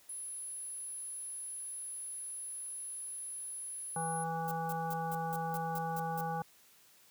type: tone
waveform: sine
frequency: 10550 Hz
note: E9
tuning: in tune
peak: -40 dBFS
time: 0.09-4.24 s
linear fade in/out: 5 ms
type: harmonic tone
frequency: 164.1 Hz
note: E3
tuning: 8 cents flat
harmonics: 1 / 3 / 5 / 7 / 9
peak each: -39 / -43 / -36 / -45 / -47 dBFS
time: 3.96-6.42 s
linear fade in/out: 2 ms
type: noise bursts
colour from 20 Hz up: violet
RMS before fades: -44 dBFS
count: 9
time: 4.48-6.208 s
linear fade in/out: 0 ms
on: 32 ms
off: 180 ms
effects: white hiss -63 dBFS RMS until 7.1 s + high-pass 80 Hz 12 dB/octave